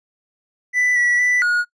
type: tone with pitch steps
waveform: triangle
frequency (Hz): 1987 / 1945 / 1979 / 1445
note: B6 / B6 / B6 / F#6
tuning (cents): +10 / -27 / +3 / -41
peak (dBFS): -13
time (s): 0.73-1.65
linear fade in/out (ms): 50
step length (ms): 230
effects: noise-tail reverb RT60 0.1 s tail -21 dB re dry + resampled to 22050 Hz